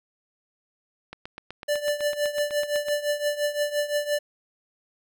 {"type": "click train", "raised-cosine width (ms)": 0.3, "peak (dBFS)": -21, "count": 15, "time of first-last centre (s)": [1.13, 2.884], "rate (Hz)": 7.98}
{"type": "tone with tremolo", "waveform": "square", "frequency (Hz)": 587.3, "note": "D5", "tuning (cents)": 0, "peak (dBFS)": -21, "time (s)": [1.68, 4.19], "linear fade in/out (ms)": 10, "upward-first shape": "triangle", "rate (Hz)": 5.8, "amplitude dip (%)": 85}
{"effects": []}